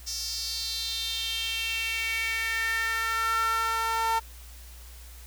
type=tone with high-pass filter sweep; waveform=sawtooth; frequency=451.8 Hz; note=A4; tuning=46 cents sharp; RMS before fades=-29 dBFS; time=0.06-4.2 s; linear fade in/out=20 ms; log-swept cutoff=5500 to 960 Hz; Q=4.8; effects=added 60 Hz sine -44 dBFS peak until 5.26 s + white hiss -51 dBFS RMS until 5.26 s